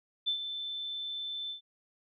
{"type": "tone with ADSR envelope", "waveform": "sine", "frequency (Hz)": 3532, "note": "A7", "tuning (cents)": 6, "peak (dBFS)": -26, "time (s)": [0.26, 1.61], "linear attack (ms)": 20, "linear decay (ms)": 94, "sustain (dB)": -9, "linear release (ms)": 110, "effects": []}